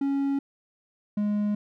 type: tone pair in turn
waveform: triangle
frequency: 277.2 / 207.7 Hz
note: C#4 / G#3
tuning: 0 / 0 cents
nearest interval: perfect fourth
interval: 500 cents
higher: first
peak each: -21 dBFS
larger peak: neither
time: 0.01-0.39 / 1.17-1.55 s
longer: neither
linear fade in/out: 5 ms
effects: none